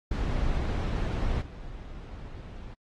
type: noise with level steps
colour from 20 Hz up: brown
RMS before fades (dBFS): -28 / -41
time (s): 0.11-2.74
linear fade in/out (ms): 5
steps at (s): 1.41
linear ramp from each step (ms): 5
effects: low-pass 5000 Hz 12 dB/octave + AAC 32 kbps